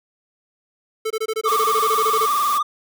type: tone bursts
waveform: square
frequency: 440 Hz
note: A4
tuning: in tune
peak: -21 dBFS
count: 16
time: 1.05-2.26 s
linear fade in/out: 10 ms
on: 55 ms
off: 22 ms
type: tone with vibrato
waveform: triangle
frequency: 1169 Hz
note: D6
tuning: 8 cents flat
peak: -15 dBFS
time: 1.45-2.63 s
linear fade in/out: 10 ms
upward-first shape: sine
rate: 20 Hz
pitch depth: 85 cents each way
type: high-pass noise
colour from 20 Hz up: white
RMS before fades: -30 dBFS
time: 1.47-2.59 s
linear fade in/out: 20 ms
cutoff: 140 Hz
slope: 96 dB/octave
effects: none